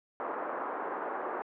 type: band-pass noise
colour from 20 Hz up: white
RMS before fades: -36 dBFS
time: 0.2-1.42 s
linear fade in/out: 0 ms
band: 310 to 1300 Hz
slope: 24 dB/octave
effects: low-pass 2000 Hz 12 dB/octave